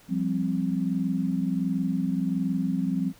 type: chord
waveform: sine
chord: F suspended second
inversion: none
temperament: equal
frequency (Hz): 174.61 / 196 / 261.6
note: F3 / G3 / C4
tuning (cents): 0 / 0 / 0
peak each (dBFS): -28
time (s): 0.08-3.13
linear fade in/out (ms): 50
effects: pink hiss -55 dBFS RMS until 3.19 s